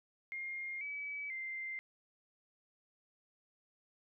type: tone with pitch steps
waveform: sine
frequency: 2125 / 2288 / 2088 Hz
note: C7 / D7 / C7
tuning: +26 / -46 / -4 cents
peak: -39 dBFS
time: 0.32-1.79 s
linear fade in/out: 0 ms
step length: 490 ms
effects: none